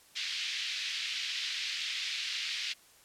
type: band-pass noise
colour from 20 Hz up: white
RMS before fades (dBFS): -36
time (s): 0.15-2.74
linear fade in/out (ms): 20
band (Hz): 2100 to 4500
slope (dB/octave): 24
effects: white hiss -60 dBFS RMS until 3.04 s + low-pass 12000 Hz 12 dB/octave